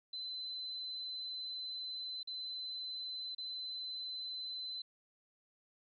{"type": "tone with dropouts", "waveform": "sine", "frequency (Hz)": 4042, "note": "B7", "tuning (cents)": 39, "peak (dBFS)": -40, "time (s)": [0.13, 4.82], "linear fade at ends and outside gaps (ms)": 5, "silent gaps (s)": [[2.231, 2.273], [3.349, 3.381]], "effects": []}